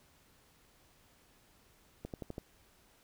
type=accelerating click train; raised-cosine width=2 ms; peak=-27 dBFS; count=5; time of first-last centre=2.05-2.381 s; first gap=88 ms; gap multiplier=0.96; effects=pink hiss -66 dBFS RMS until 3.03 s